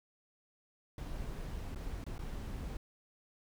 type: noise with dropouts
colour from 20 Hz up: brown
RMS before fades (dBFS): -41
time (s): 0.98-2.77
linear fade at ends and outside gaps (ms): 2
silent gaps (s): 1.748-1.758 / 2.041-2.064 / 2.181-2.191
effects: none